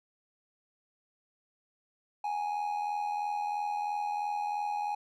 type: tone with amplitude modulation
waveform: triangle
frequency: 830.6 Hz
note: G#5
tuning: in tune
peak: -26 dBFS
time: 2.24-4.95 s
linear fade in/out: 5 ms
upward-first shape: sine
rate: 83 Hz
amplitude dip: 55%
effects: none